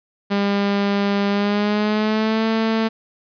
sawtooth tone with pitch glide, 200.9 to 222.9 Hz, G3 to A3, +43 to +23 cents, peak -13 dBFS, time 0.3-2.89 s, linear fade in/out 20 ms, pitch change +180 cents, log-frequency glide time 1.29-2.46 s, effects resampled to 11025 Hz + 8-bit

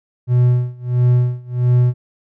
triangle tone with tremolo, 123.47 Hz, B2, in tune, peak -7 dBFS, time 0.27-1.94 s, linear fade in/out 50 ms, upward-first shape sine, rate 1.5 Hz, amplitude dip 95%, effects none

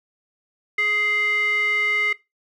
square tone with band-pass filter, 418.3 Hz, G#4, 12 cents sharp, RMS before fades -21 dBFS, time 0.78-2.13 s, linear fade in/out 5 ms, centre 2100 Hz, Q 7, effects noise-tail reverb RT60 0.2 s tail -18 dB re dry

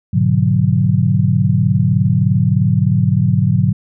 sine chord, G# half-diminished seventh, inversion none, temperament equal with one note detuned, 103.83 / 123.47 / 146.83 / 183.3 Hz, G#2 / B2 / D3 / F#3, 0 / 0 / 0 / -16 cents, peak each -16 dBFS, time 0.13-3.73 s, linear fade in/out 10 ms, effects none

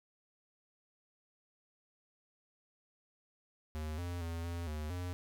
square tone with pitch steps, 77.4 / 87.6 / 83.5 / 85.5 / 76.2 / 89.3 Hz, D#2 / F2 / E2 / F2 / D#2 / F2, -9 / +6 / +23 / -36 / -36 / +39 cents, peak -38 dBFS, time 3.75-5.13 s, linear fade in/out 0 ms, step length 230 ms, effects none

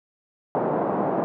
white band-pass noise, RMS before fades -24 dBFS, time 0.55-1.24 s, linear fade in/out 0 ms, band 160 to 840 Hz, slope 24 dB/octave, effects none

